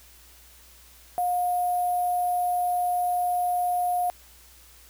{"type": "tone with sample-and-hold", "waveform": "sine", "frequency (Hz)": 715, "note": "F5", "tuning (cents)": 41, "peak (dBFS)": -22, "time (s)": [1.18, 4.1], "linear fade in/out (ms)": 0, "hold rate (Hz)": 11025, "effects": ["added 60 Hz sine -55 dBFS peak until 4.89 s", "white hiss -53 dBFS RMS until 4.89 s"]}